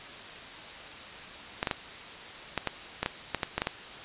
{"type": "clicks", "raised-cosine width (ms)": 0.3, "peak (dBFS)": -11, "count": 12, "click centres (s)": [1.629, 1.672, 1.712, 2.577, 2.673, 3.03, 3.061, 3.347, 3.432, 3.58, 3.619, 3.671], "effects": ["white hiss -43 dBFS RMS until 4.04 s", "resampled to 8000 Hz"]}